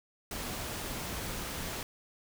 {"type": "noise", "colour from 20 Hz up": "pink", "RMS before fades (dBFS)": -38, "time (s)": [0.31, 1.83], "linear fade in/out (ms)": 2, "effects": []}